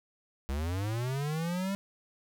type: linear sweep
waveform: square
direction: up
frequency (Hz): 65 to 200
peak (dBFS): -31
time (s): 0.49-1.75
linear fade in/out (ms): 0
effects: none